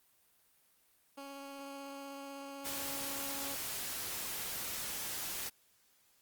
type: tone with vibrato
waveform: 15% pulse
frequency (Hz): 277.2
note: C#4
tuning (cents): 0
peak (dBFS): -38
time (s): 1.17-3.55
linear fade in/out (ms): 10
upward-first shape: sine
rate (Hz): 16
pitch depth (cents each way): 9
type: noise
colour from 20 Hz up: white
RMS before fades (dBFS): -40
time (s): 2.64-5.5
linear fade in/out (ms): 20
effects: white hiss -70 dBFS RMS until 6.21 s + Opus 32 kbps